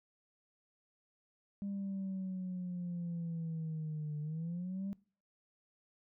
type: linear two-way sweep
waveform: sine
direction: down then up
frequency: 200.8 to 148.7 to 200.8 Hz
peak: -35 dBFS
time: 1.62-4.93 s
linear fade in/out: 0 ms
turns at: 4.2 s
effects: noise-tail reverb RT60 0.4 s tail -23 dB re dry + tanh soft clip ceiling -34 dBFS